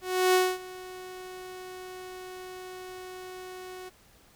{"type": "tone with ADSR envelope", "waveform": "sawtooth", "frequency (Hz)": 368.9, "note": "F#4", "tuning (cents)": -5, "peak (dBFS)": -15, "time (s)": [0.01, 3.9], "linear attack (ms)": 330, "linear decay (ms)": 240, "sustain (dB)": -21, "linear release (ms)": 20, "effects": ["pink hiss -59 dBFS RMS until 4.35 s"]}